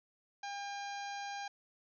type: harmonic tone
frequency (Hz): 804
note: G5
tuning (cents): +44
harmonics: 1 / 2 / 3 / 4 / 5 / 6 / 7 / 8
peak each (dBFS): -41 / -47 / -51 / -55 / -53 / -55 / -57 / -56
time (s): 0.43-1.48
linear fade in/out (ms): 5
effects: none